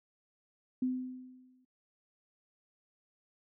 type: tone with exponential decay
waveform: sine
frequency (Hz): 255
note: C4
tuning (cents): -44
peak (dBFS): -27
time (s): 0.82-1.65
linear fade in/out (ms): 5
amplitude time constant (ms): 180
effects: noise-tail reverb RT60 0.1 s tail -21 dB re dry